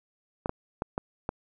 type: clicks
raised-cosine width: 1 ms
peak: -15 dBFS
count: 5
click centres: 0.459 / 0.494 / 0.821 / 0.979 / 1.291 s
effects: none